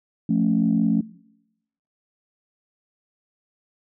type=chord; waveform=sine; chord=F augmented; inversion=none; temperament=equal; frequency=174.61 / 220 / 277.2 Hz; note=F3 / A3 / C#4; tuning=0 / 0 / 0 cents; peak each=-22 / -20 / -23 dBFS; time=0.29-1.01 s; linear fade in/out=5 ms; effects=noise-tail reverb RT60 0.9 s tail -22 dB re dry + tanh soft clip ceiling -9 dBFS